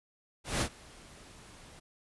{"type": "noise with ADSR envelope", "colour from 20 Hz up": "pink", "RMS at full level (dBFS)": -29, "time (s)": [0.44, 1.8], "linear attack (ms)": 170, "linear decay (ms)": 76, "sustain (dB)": -24, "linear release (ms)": 13, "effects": ["resampled to 24000 Hz"]}